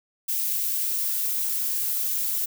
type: noise with high-pass filter sweep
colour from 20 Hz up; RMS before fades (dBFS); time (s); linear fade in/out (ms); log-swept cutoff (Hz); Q
violet; -26; 0.28-2.46; 10; 2100 to 480; 0.95
effects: none